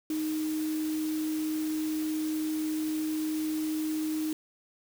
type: tone in noise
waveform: sine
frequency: 311.1 Hz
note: D#4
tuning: in tune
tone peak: -28 dBFS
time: 0.1-4.33 s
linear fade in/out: 2 ms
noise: white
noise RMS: -43 dBFS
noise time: 0.1-4.33 s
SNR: +12 dB
effects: none